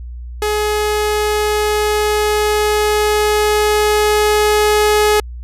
sawtooth tone with level ramp, 421.7 Hz, G#4, 26 cents sharp, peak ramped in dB -11 to -6 dBFS, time 0.42-5.2 s, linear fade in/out 2 ms, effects added 60 Hz sine -26 dBFS peak until 5.43 s + resampled to 32000 Hz

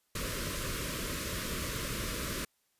pink band-stop noise, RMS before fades -36 dBFS, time 0.15-2.45 s, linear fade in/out 5 ms, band 630 to 1000 Hz, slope 96 dB/octave, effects white hiss -75 dBFS RMS until 2.79 s + resampled to 32000 Hz

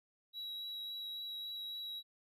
triangle tone with vibrato, 3883 Hz, B7, 30 cents flat, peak -40 dBFS, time 0.33-2.03 s, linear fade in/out 50 ms, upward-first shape triangle, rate 3.6 Hz, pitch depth 11 cents each way, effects none

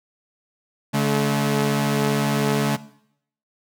sawtooth tone pair together, 142.59 / 215 Hz, C#3 / A3, +49 / -40 cents, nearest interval perfect fifth, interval 711 cents, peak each -17 dBFS, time 0.93-2.77 s, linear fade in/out 20 ms, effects noise-tail reverb RT60 0.7 s tail -18 dB re dry

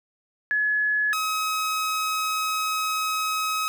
sine / sawtooth tone pair in turn, 1700 / 1273.6 Hz, G#6 / D#6, +40 / +40 cents, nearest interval perfect fourth, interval 500 cents, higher first, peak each -20 dBFS, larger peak neither, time 0.51-1.13 / 1.13-3.68 s, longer second, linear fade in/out 0 ms, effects none

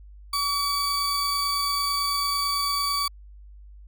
40% pulse tone pair together, 1140 / 4589 Hz, C#6 / D8, +48 / -41 cents, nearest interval 2 octaves, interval 2411 cents, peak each -25 dBFS, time 0.33-3.08 s, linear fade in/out 5 ms, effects added 50 Hz sine -43 dBFS peak until 3.87 s

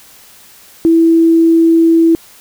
sine tone, 329.6 Hz, E4, in tune, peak -5 dBFS, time 0.85-2.15 s, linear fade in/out 0 ms, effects white hiss -41 dBFS RMS until 2.4 s

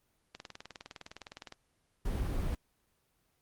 click train, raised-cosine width 0.2 ms, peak -27 dBFS, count 24, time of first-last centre 0.35-1.523 s, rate 19.6 Hz
brown noise, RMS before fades -33 dBFS, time 2.05-2.55 s, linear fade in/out 5 ms
effects pink hiss -75 dBFS RMS until 3.41 s + Opus 24 kbps

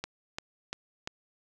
click train, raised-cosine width 0.2 ms, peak -17 dBFS, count 4, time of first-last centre 0.04-1.074 s, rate 2.9 Hz, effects none

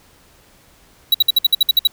square tone bursts, 3900 Hz, B7, 23 cents flat, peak -9 dBFS, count 10, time 1.12-1.873 s, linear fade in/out 5 ms, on 24 ms, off 57 ms, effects pink hiss -51 dBFS RMS until 1.92 s

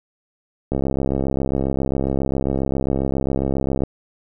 click train, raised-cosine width 2 ms, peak -8 dBFS, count 211, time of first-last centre 0.72-3.836 s, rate 67.4 Hz, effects none

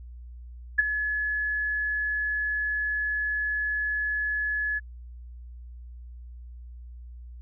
sine tone with ADSR envelope, 1705 Hz, G#6, 45 cents sharp, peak -14 dBFS, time 0.78-4.8 s, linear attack 13 ms, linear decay 19 ms, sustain -11 dB, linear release 26 ms, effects added 60 Hz sine -40 dBFS peak until 7.41 s

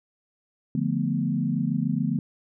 sine chord, B half-diminished seventh, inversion first, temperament equal, 146.83 / 174.61 / 220 / 246.9 Hz, D3 / F3 / A3 / B3, 0 / 0 / 0 / 0 cents, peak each -28 dBFS, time 0.75-2.19 s, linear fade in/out 2 ms, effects none

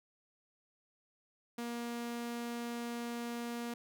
sawtooth tone, 236.8 Hz, A#3, 27 cents sharp, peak -34 dBFS, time 1.58-3.74 s, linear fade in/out 5 ms, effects none

